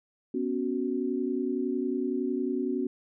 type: chord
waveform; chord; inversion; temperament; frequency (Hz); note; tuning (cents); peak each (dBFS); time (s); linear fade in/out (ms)
sine; B suspended second; none; just; 246.9 / 277.8 / 370.4; B3 / C#4 / F#4; 0 / +4 / +2; -31; 0.34-2.87; 5
effects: none